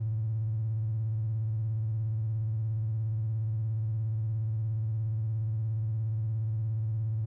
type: tone with vibrato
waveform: triangle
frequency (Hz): 110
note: A2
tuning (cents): 0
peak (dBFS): -24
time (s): 0-7.26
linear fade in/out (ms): 20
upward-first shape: square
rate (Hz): 17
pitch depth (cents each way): 51
effects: tanh soft clip ceiling -25 dBFS